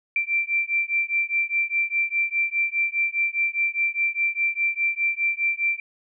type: beating tone pair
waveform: sine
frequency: 2349 / 2353.9 Hz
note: D7 / D7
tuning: 0 / +3 cents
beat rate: 4.9 Hz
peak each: -24 dBFS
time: 0.16-5.8 s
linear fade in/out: 2 ms
effects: none